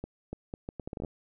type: accelerating click train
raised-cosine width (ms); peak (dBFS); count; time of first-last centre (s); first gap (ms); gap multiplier
2; -23; 12; 0.04-1.048; 290; 0.72
effects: none